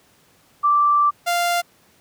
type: tone pair in turn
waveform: sine / sawtooth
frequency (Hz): 1171 / 696.3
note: D6 / F5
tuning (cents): -5 / -5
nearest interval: major sixth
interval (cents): 900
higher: first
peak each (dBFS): -13 / -14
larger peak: first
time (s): 0.63-1.11 / 1.26-1.62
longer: first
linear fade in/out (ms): 20
effects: pink hiss -56 dBFS RMS until 2 s + high-pass 100 Hz 12 dB/octave